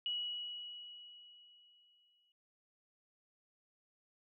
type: tone with exponential decay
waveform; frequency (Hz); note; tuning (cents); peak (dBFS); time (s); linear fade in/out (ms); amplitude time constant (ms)
sine; 2923; F#7; -22; -34; 0.06-2.32; 1; 490
effects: none